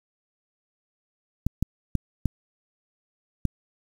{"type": "clicks", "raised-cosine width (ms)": 5, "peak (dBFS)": -10, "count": 5, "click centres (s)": [1.466, 1.626, 1.953, 2.257, 3.453], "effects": ["7-bit"]}